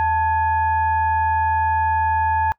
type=tone with frequency modulation; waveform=sine; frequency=880 Hz; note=A5; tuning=in tune; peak=-16 dBFS; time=0-2.52 s; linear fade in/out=0 ms; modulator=799 Hz; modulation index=0.64; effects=noise-tail reverb RT60 0.1 s tail -22 dB re dry

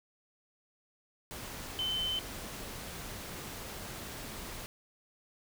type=tone in noise; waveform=sine; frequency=3065 Hz; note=G7; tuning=40 cents flat; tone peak=-31 dBFS; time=1.79-2.19 s; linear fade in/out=0 ms; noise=pink; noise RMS=-43 dBFS; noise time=1.31-4.66 s; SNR=+9 dB; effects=none

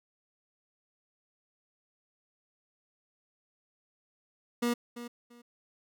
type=tone with echo; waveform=30% pulse; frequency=239.1 Hz; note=A#3; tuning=44 cents sharp; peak=-24 dBFS; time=4.62-4.74 s; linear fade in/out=10 ms; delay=340 ms; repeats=2; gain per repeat=-13 dB; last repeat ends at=5.42 s; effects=none

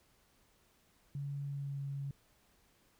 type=tone with pitch glide; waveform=sine; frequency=141.3 to 139.35 Hz; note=C#3 to C#3; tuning=+34 to +9 cents; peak=-37 dBFS; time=1.15-2.11 s; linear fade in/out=2 ms; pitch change=-25 cents; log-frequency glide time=1.46-1.79 s; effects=pink hiss -70 dBFS RMS until 2.99 s

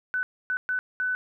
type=tone bursts at uneven times; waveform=sine; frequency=1500 Hz; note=F#6; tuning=23 cents sharp; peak=-24 dBFS; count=4; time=0.14-0.23 / 0.5-0.57 / 0.69-0.79 / 1-1.15 s; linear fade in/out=0 ms; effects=none

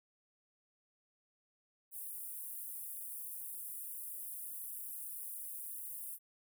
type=high-pass noise; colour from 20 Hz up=pink; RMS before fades=-45 dBFS; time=1.91-6.19 s; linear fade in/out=50 ms; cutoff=9600 Hz; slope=48 dB/octave; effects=none

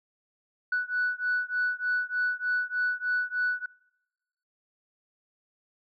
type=beating tone pair; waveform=sine; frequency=1480 / 1483.3 Hz; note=F#6 / F#6; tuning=0 / +4 cents; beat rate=3.3 Hz; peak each=-28 dBFS; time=0.72-3.66 s; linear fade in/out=5 ms; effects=noise-tail reverb RT60 1.0 s tail -25 dB re dry + tanh soft clip ceiling -20 dBFS

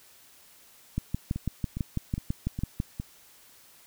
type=two click trains; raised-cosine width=5 ms; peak=-20 / -15 dBFS; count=5 / 12; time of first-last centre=1.36-2.999 / 0.98-2.801 s; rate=2.44 / 6.04 Hz; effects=white hiss -56 dBFS RMS until 3.86 s

